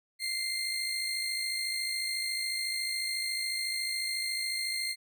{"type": "tone pair together", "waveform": "30% pulse", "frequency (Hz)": [2093, 4240], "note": ["C7", "C8"], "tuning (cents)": [0, 22], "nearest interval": "octave", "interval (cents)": 1222, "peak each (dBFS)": [-31, -31], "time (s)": [0.19, 4.96], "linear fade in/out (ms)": 50, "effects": []}